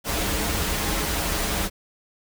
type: noise with comb filter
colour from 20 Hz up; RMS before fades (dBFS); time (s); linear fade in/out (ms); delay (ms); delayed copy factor
pink; -25; 0.04-1.7; 50; 8; -0.7
effects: none